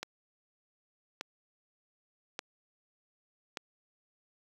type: click train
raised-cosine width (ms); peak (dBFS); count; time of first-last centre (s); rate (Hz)
0.2; -19; 4; 0.03-3.572; 0.847
effects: high-pass 200 Hz 12 dB/octave + 8-bit